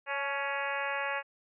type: harmonic tone with a mistuned harmonic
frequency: 278.6 Hz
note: C#4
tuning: 9 cents sharp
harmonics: 2 / 3 / 4 / 5 / 6 / 7 / 8 / 9 / 10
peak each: -38 / -38 / -39 / -41 / -37 / -40 / -42 / -41 / -45 dBFS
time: 0.06-1.23 s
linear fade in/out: 50 ms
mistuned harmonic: 3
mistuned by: +33 cents
effects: none